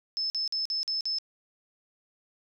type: tone bursts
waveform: sine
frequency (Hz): 5240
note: E8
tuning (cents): -11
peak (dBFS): -27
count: 6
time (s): 0.17-1.185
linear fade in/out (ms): 0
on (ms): 130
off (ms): 47
effects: none